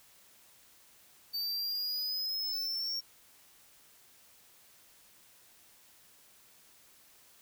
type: exponential sweep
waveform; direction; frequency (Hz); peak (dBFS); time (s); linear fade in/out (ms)
square; up; 4585 to 5540; -33; 1.33-3.01; 20
effects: white hiss -61 dBFS RMS until 7.41 s